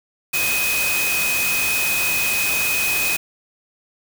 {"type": "tone in noise", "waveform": "sine", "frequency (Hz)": 2511, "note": "D#7", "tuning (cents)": 15, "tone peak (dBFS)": -20, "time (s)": [0.33, 3.17], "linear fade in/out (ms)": 10, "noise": "white", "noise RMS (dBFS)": -23, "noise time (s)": [0.33, 3.17], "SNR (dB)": 0, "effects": []}